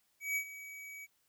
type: tone with ADSR envelope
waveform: square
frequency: 2272 Hz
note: C#7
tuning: 42 cents sharp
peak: -31 dBFS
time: 0.2-1.07 s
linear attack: 160 ms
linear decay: 80 ms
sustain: -15 dB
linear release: 32 ms
effects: white hiss -75 dBFS RMS until 1.28 s